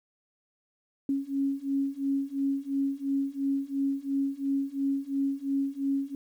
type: beating tone pair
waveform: sine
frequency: 273.9 / 276.8 Hz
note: C#4 / C#4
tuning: -21 / -2 cents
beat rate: 2.9 Hz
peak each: -30 / -29 dBFS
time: 1.09-6.15 s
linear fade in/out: 2 ms
effects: 10-bit